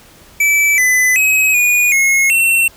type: tone with pitch steps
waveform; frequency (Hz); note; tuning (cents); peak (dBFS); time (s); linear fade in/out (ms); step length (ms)
square; 2310 / 2009 / 2547 / 2452 / 2168 / 2709; D7 / B6 / D#7 / D#7 / C#7 / E7; -29 / +29 / +40 / -26 / -39 / +47; -10; 0.4-2.68; 5; 380
effects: pink hiss -43 dBFS RMS until 2.76 s